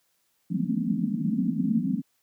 white band-pass noise, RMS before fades -26 dBFS, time 0.5-2.02 s, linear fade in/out 20 ms, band 160 to 270 Hz, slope 96 dB/octave, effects white hiss -71 dBFS RMS until 2.22 s + high-pass 80 Hz 12 dB/octave

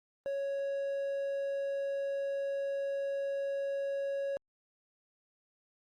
triangle tone, 554.4 Hz, C#5, in tune, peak -30 dBFS, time 0.26-4.37 s, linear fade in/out 0 ms, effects Opus 32 kbps

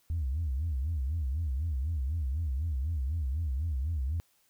sine tone with vibrato, 73.4 Hz, D2, in tune, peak -27 dBFS, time 0.1-4.2 s, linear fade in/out 0 ms, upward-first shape sine, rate 4 Hz, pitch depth 250 cents each way, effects tanh soft clip ceiling -25 dBFS + white hiss -69 dBFS RMS until 4.49 s

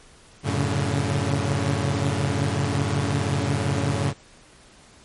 sawtooth tone cluster, 93.2 / 110.8 / 138.4 / 143.9 Hz, F#2 / A2 / C#3 / D3, +13 / +13 / -2 / -35 cents, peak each -23 dBFS, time 0.43-4.14 s, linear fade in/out 50 ms, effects pink hiss -51 dBFS RMS until 5.04 s + MP3 48 kbps

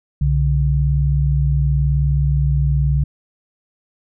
sine tone pair together, 63.83 / 142.9 Hz, C2 / D3, -42 / -47 cents, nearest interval octave + major second, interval 1395 cents, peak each -16 dBFS, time 0.21-3.04 s, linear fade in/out 5 ms, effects none

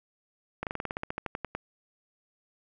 slowing click train, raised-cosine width 0.5 ms, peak -17 dBFS, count 15, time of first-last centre 0.63-1.55 s, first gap 38 ms, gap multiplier 1.08, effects none

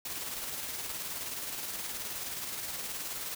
white noise with tremolo, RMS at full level -37 dBFS, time 0.05-3.35 s, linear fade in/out 5 ms, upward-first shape square, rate 19 Hz, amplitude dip 30%, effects none

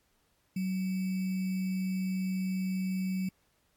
sine tone with sample-and-hold, 187.5 Hz, F#3, 23 cents sharp, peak -29 dBFS, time 0.56-3.29 s, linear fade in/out 5 ms, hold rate 2450 Hz, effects pink hiss -72 dBFS RMS until 3.76 s + AAC 64 kbps

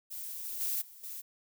violet noise with level steps, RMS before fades -41 / -39 / -33 / -53 / -42 dBFS, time 0.1-1.22 s, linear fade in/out 20 ms, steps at 0.44 / 0.6 / 0.81 / 1.03 s, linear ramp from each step 10 ms, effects none

